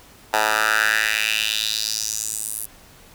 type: tone with high-pass filter sweep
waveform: 10% pulse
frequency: 108.5 Hz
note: A2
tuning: 24 cents flat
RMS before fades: -22 dBFS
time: 0.33-2.66 s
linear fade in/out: 10 ms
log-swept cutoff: 890 to 11000 Hz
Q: 3.1
effects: pink hiss -48 dBFS RMS until 3.14 s